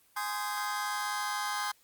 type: chord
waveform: sawtooth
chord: Ab major seventh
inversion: none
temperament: just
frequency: 830.6 / 1038.3 / 1245.9 / 1557.4 Hz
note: Ab5 / C6 / Eb6 / G6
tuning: 0 / -14 / +2 / -12 cents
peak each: -32 / -32 / -34 / -35 dBFS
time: 0.16-1.72 s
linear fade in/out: 10 ms
effects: white hiss -65 dBFS RMS until 1.83 s + Opus 24 kbps